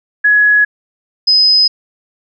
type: tone pair in turn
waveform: sine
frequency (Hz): 1682 / 5040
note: G#6 / D#8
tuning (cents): +22 / +21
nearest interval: octave + perfect fifth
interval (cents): 1899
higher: second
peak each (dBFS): -6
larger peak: neither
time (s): 0.24-0.65 / 1.27-1.68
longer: neither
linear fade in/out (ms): 10
effects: none